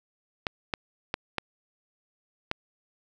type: clicks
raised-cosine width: 0.3 ms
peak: -11 dBFS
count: 5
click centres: 0.468 / 0.738 / 1.141 / 1.383 / 2.514 s
effects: none